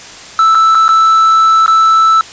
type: tone with dropouts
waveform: triangle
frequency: 1318.5 Hz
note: E6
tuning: in tune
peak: -3 dBFS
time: 0.39-2.21 s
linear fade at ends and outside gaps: 1 ms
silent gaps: 0.548-0.552 / 0.748-0.752 / 0.881-0.89 / 1.662-1.679 s
effects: white hiss -31 dBFS RMS until 2.32 s + resampled to 16000 Hz